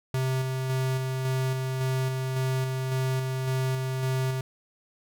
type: tone with tremolo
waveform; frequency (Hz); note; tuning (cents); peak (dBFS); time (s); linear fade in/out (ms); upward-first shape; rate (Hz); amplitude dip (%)
square; 130.81; C3; 0; -25; 0.14-4.41; 2; square; 1.8; 30
effects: none